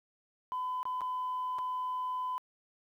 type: tone with dropouts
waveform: sine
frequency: 1009 Hz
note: B5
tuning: 37 cents sharp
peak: -31 dBFS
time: 0.52-2.38 s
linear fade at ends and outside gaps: 0 ms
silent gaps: 0.83-0.854 / 1.008-1.016 / 1.585-1.589 s
effects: tanh soft clip ceiling -29 dBFS + 11-bit